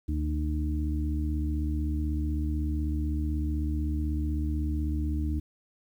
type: harmonic tone with a mistuned harmonic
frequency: 76 Hz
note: D#2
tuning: 40 cents flat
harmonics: 1 / 2 / 3 / 4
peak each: -27 / -40 / -38 / -34 dBFS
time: 0.08-5.4 s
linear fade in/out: 10 ms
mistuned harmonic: 1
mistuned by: -58 cents
effects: 10-bit